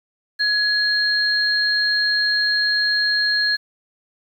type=tone pair together; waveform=sine; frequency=1679 / 4227 Hz; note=G#6 / C8; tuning=+18 / +17 cents; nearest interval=octave + major third; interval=1599 cents; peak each=-19 dBFS; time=0.39-3.57 s; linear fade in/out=20 ms; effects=8-bit